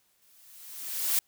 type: noise with exponential growth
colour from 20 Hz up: blue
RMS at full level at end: -24 dBFS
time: 0.22-1.19 s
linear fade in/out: 1 ms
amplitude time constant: 210 ms
effects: white hiss -69 dBFS RMS until 1.27 s